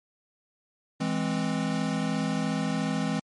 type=chord; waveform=square; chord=E augmented; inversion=none; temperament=equal; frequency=164.81 / 207.7 / 261.6 Hz; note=E3 / G#3 / B#3; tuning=0 / 0 / 0 cents; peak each=-31 dBFS; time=1-3.2 s; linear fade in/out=10 ms; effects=low-pass 8000 Hz 12 dB/octave + MP3 48 kbps